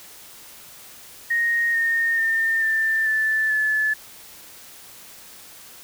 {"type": "tone with pitch steps", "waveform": "sine", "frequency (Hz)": [1864.7, 1836.9, 1809.5, 1782.6, 1756, 1729.8], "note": ["A#6", "A#6", "A6", "A6", "A6", "A6"], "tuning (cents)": [0, -26, 48, 22, -4, -30], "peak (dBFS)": -18, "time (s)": [1.3, 3.94], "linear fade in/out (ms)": 10, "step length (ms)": 440, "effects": ["white hiss -44 dBFS RMS until 5.83 s"]}